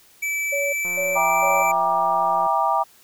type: tone with pitch glide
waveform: square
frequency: 2310 to 2333 Hz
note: D7 to D7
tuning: -29 to -12 cents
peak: -23 dBFS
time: 0.22-1.72 s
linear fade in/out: 10 ms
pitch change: +17 cents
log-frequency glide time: 0.43-1.38 s
type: tone bursts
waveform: sine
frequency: 564 Hz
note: C#5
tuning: 30 cents sharp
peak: -23 dBFS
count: 3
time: 0.52-1.63 s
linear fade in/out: 10 ms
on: 210 ms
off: 240 ms
type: click train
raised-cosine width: 1 ms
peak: -26 dBFS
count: 287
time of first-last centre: 0.85-2.466 s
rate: 177 Hz
type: chord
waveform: sine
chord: E half-diminished seventh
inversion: none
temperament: just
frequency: 659.3 / 791.1 / 949.3 / 1186.7 Hz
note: E5 / G5 / Bb5 / D6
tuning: 0 / +16 / +31 / +18 cents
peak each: -25 / -22 / -22 / -23 dBFS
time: 1.15-2.84 s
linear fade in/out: 20 ms
effects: white hiss -53 dBFS RMS until 3.03 s